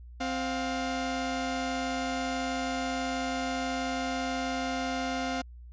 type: tone pair together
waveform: sawtooth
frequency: 261.6 / 706.3 Hz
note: C4 / F5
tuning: 0 / +19 cents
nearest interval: octave + perfect fourth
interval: 1719 cents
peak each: -28 / -29 dBFS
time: 0.2-5.42 s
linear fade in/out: 10 ms
effects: added 60 Hz sine -44 dBFS peak until 5.72 s + resampled to 16000 Hz